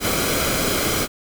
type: noise with comb filter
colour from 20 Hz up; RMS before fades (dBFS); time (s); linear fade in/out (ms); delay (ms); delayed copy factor
pink; -21; 0-1.08; 50; 1.1; -0.55
effects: none